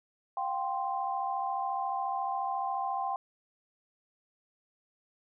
sine chord, F suspended second, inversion none, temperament equal with one note detuned, 709.8 / 784 / 1046.5 Hz, F5 / G5 / C6, +28 / 0 / 0 cents, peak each -38 / -32 / -35 dBFS, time 0.37-3.16 s, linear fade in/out 2 ms, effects none

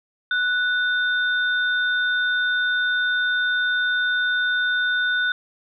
sine tone pair together, 1480 / 3600 Hz, F#6 / A7, 0 / +39 cents, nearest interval octave + minor third, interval 1539 cents, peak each -19 / -28 dBFS, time 0.31-5.32 s, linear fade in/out 2 ms, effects none

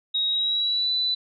sine tone with pitch glide, 3791 to 3984 Hz, A#7 to B7, +28 to +14 cents, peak -21 dBFS, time 0.14-1.15 s, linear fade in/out 10 ms, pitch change +86 cents, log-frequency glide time 0.27-0.91 s, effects none

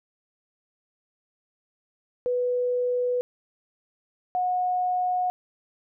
sine tone pair in turn, 493.9 / 727.7 Hz, B4 / F#5, 0 / -29 cents, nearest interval perfect fifth, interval 671 cents, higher second, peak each -22 dBFS, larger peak neither, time 2.26-3.21 / 4.35-5.3 s, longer neither, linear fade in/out 0 ms, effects none

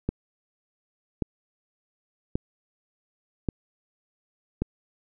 click train, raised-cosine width 3 ms, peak -12 dBFS, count 5, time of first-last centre 0.09-4.62 s, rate 0.883 Hz, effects none

